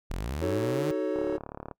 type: linear sweep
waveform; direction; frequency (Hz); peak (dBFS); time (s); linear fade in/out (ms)
sawtooth; up; 34.65 to 156.7; -27; 0.1-0.91; 0
type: chord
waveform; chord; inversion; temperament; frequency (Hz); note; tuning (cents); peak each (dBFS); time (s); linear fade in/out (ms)
triangle; D# half-diminished seventh; none; equal with one note detuned; 311.1 / 374.3 / 440 / 554.4; D#4 / F#4 / A4 / C#5; 0 / +20 / 0 / 0; -30; 0.41-1.38; 20
type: click train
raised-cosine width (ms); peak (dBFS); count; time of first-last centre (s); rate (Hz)
1; -24; 21; 1.16-1.712; 36.2
effects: noise-tail reverb RT60 0.1 s tail -24 dB re dry